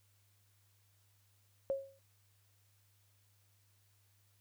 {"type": "tone with exponential decay", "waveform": "sine", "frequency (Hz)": 545, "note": "C#5", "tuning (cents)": -29, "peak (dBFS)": -29, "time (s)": [1.7, 1.99], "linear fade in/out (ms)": 0, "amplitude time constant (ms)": 62, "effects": ["added 100 Hz sine -70 dBFS peak until 4.4 s", "white hiss -74 dBFS RMS until 4.4 s"]}